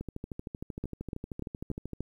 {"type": "two click trains", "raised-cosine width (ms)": 3, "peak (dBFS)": [-21, -24], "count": [5, 26], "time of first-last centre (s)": [[0.84, 2.006], [0.01, 1.933]], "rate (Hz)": [3.43, 13], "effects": ["10-bit"]}